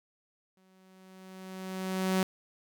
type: tone with exponential growth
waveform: sawtooth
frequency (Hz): 187.9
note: F#3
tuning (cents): +27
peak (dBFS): -20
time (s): 0.57-2.23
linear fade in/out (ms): 2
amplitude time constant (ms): 360
effects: none